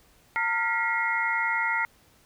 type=tone cluster; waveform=sine; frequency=911 / 1396 / 1930 / 2141 Hz; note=A#5 / F6 / B6 / C7; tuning=-40 / -1 / -40 / +39 cents; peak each=-29 dBFS; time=0.36-1.85 s; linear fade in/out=0 ms; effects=pink hiss -60 dBFS RMS until 2.25 s

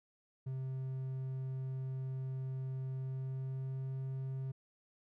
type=tone with pitch glide; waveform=triangle; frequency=131.6 to 132.82 Hz; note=C3 to C3; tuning=+10 to +26 cents; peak=-35 dBFS; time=0.46-4.52 s; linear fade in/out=10 ms; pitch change=+16 cents; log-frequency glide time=2.95-3.95 s; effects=none

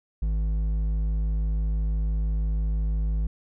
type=tone with hard clipping; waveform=sine; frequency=53 Hz; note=G#1; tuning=36 cents sharp; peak=-24 dBFS; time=0.22-3.27 s; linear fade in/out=5 ms; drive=6 dB; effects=none

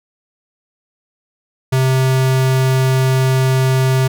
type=tone; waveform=square; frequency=131.1 Hz; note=C3; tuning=4 cents sharp; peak=-12 dBFS; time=1.72-4.08 s; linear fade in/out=10 ms; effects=none

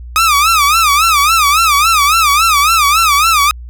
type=tone with vibrato; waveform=sawtooth; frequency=1236 Hz; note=D#6; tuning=12 cents flat; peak=-4 dBFS; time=0.16-3.51 s; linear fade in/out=0 ms; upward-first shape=sine; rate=3.6 Hz; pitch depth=160 cents each way; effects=added 60 Hz sine -26 dBFS peak until 3.69 s

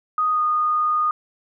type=tone with pitch glide; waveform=sine; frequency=1244.5 to 1229.5 Hz; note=D#6 to D#6; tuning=0 to -21 cents; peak=-17 dBFS; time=0.18-1.11 s; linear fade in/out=2 ms; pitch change=-21 cents; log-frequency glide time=0.32-0.41 s; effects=none

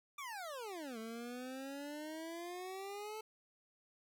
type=exponential two-way sweep; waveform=25% pulse; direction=down then up; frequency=1200 to 220 to 439.7 Hz; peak=-40 dBFS; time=0.18-3.21 s; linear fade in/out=5 ms; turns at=0.98 s; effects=13-bit

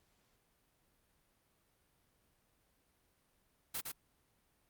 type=noise with echo; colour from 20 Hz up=white; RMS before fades=-39 dBFS; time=3.74-3.81 s; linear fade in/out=10 ms; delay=110 ms; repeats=1; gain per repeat=-3 dB; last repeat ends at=3.92 s; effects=pink hiss -75 dBFS RMS until 4.69 s + Opus 48 kbps

